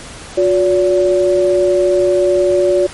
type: tone pair together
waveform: sine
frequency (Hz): 361.2 / 572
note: F#4 / D5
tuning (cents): -42 / -46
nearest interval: minor sixth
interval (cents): 796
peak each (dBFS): -12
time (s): 0.37-2.87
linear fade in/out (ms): 10
effects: pink hiss -32 dBFS RMS until 2.93 s + MP3 48 kbps